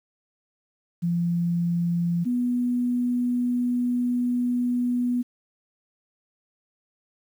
sine tone pair in turn, 171.8 / 245.1 Hz, F3 / B3, -28 / -13 cents, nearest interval tritone, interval 615 cents, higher second, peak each -21 dBFS, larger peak neither, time 1.02-2.25 / 2.25-5.23 s, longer second, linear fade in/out 20 ms, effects 9-bit

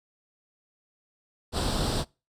pink noise with comb filter, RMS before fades -27 dBFS, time 1.52-2.05 s, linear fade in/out 50 ms, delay 0.23 ms, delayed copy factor +0.7, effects noise-tail reverb RT60 0.3 s tail -25 dB re dry + low-pass 8000 Hz 12 dB/octave

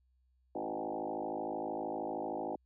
sine tone with frequency modulation, 554.4 Hz, C#5, in tune, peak -35 dBFS, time 0.55-2.56 s, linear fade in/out 5 ms, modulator 53.1 Hz, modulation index 5.5, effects added 63 Hz sine -69 dBFS peak until 2.65 s

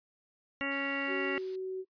harmonic tone, 277.2 Hz, C#4, in tune, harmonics 1 / 2 / 3 / 4 / 5 / 6 / 7 / 8 / 10, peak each -37 / -40 / -47 / -45 / -41 / -48 / -37 / -42 / -38 dBFS, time 0.61-1.38 s, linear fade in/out 0 ms
blue noise, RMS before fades -48 dBFS, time 0.71-1.56 s, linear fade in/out 5 ms
sine tone, 375.9 Hz, F#4, 27 cents sharp, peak -34 dBFS, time 1.07-1.85 s, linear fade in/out 50 ms
effects noise-tail reverb RT60 0.1 s tail -24 dB re dry + resampled to 11025 Hz

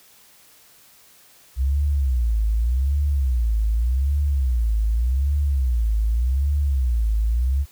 sine tone with vibrato, 62.3 Hz, B1, 16 cents sharp, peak -17 dBFS, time 1.56-7.66 s, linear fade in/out 50 ms, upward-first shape sine, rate 0.85 Hz, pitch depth 260 cents each way, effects white hiss -52 dBFS RMS until 7.71 s

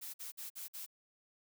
blue noise bursts, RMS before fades -45 dBFS, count 5, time 0.01-0.864 s, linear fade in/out 20 ms, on 130 ms, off 51 ms, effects none

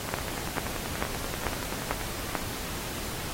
two click trains, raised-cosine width 0.5 ms, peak -11 / -18 dBFS, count 6 / 21, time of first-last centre 0.14-2.352 / 0.09-2.013 s, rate 2.26 / 10.4 Hz, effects pink hiss -36 dBFS RMS until 3.33 s + AAC 48 kbps

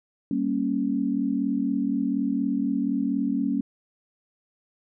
sine chord, G diminished, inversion none, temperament equal, 196 / 233.1 / 277.2 Hz, G3 / Bb3 / Db4, 0 / 0 / 0 cents, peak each -29 / -27 / -25 dBFS, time 0.31-3.61 s, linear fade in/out 2 ms, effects none

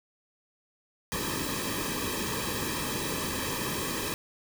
pink noise with comb filter, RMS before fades -32 dBFS, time 1.12-4.14 s, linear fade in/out 0 ms, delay 1.4 ms, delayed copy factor -0.85, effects none

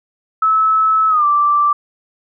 sine tone with pitch glide, 1300 to 1171.6 Hz, E6 to D6, -24 to -5 cents, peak -10 dBFS, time 0.42-1.73 s, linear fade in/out 5 ms, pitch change -181 cents, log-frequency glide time 1.09-1.25 s, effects none

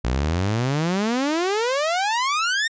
sawtooth exponential sweep, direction up, 57 to 1864.7 Hz, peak -16 dBFS, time 0.04-2.68 s, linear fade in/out 10 ms, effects resampled to 16000 Hz

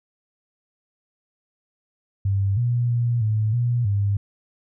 sine tone with pitch steps, 98.4 / 120.7 / 119.3 / 108.2 / 120.6 / 100.8 Hz, G2 / B2 / A#2 / A2 / B2 / G2, +7 / -39 / +41 / -29 / -41 / +49 cents, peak -18 dBFS, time 2.25-4.17 s, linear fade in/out 5 ms, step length 320 ms, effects none

